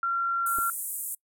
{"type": "tone", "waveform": "sine", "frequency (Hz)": 1372, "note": "F6", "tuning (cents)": -31, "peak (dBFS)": -24, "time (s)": [0.03, 0.7], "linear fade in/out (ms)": 2}
{"type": "band-pass noise", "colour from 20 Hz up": "pink", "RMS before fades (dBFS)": -34, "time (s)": [0.46, 1.15], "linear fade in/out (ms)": 5, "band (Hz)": [8300, 15000], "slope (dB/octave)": 48}
{"type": "clicks", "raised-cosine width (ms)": 2, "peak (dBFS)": -29, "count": 2, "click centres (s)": [0.585, 0.588]}
{"effects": ["noise-tail reverb RT60 0.1 s tail -24 dB re dry"]}